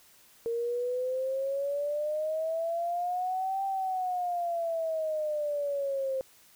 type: exponential two-way sweep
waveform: sine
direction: up then down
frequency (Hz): 460.4 to 784 to 525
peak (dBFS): -28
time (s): 0.46-6.21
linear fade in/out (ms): 0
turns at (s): 3.64
effects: white hiss -59 dBFS RMS until 6.55 s